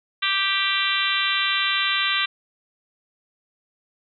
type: harmonic tone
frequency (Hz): 392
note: G4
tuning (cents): 0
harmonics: 3 / 4 / 5 / 6 / 7 / 8 / 9 / 10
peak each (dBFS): -28 / -28 / -28 / -28 / -28 / -28 / -28 / -28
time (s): 0.22-2.26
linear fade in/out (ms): 10
effects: none